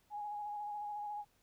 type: tone with vibrato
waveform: sine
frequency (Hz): 830.6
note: G#5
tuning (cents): 0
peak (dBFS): -39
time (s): 0.1-1.25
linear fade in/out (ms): 50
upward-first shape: square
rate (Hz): 14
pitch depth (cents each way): 18
effects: pink hiss -73 dBFS RMS until 1.42 s